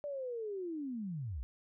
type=linear sweep; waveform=sine; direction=down; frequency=591 to 51.91 Hz; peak=-37 dBFS; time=0.04-1.43 s; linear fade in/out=0 ms; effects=none